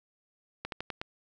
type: slowing click train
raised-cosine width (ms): 0.3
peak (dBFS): -19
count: 5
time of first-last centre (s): 0.65-1.015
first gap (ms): 72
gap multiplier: 1.16
effects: none